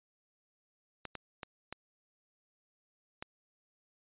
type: clicks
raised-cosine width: 0.3 ms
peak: -24 dBFS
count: 5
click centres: 1.053 / 1.153 / 1.432 / 1.726 / 3.225 s
effects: resampled to 8000 Hz